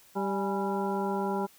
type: harmonic tone with a mistuned harmonic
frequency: 196 Hz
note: G3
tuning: in tune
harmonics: 1 / 2 / 3 / 4 / 5 / 7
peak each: -32 / -32 / -39 / -34 / -36 / -42 dBFS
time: 0.15-1.47 s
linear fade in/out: 20 ms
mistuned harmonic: 4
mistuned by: +84 cents
effects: white hiss -58 dBFS RMS until 1.58 s